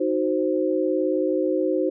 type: chord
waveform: sine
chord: C diminished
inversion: first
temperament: equal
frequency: 311.1 / 370 / 523.3 Hz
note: Eb4 / Gb4 / C5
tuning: 0 / 0 / 0 cents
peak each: -24 dBFS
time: 0-1.9 s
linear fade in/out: 10 ms
effects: none